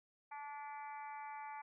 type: harmonic tone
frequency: 289.9 Hz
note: D4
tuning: 22 cents flat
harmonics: 3 / 4 / 5 / 6 / 7 / 8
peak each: -46 / -55 / -59 / -61 / -58 / -58 dBFS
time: 0.31-1.62 s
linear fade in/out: 10 ms
effects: none